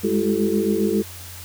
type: tone cluster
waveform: sine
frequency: 202.8 / 210.2 / 335.4 / 384.1 / 438.6 Hz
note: G#3 / G#3 / E4 / G4 / A4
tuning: -41 / +21 / +30 / -35 / -6 cents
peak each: -24 dBFS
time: 0.03-1.03 s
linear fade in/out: 20 ms
effects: added 90 Hz sine -39 dBFS peak until 1.44 s + white hiss -39 dBFS RMS until 1.44 s